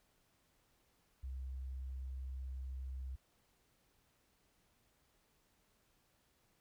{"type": "tone", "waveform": "sine", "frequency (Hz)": 65.41, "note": "C2", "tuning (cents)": 0, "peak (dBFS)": -40, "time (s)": [1.23, 3.16], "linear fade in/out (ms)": 10, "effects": ["tanh soft clip ceiling -37 dBFS", "pink hiss -75 dBFS RMS until 6.6 s"]}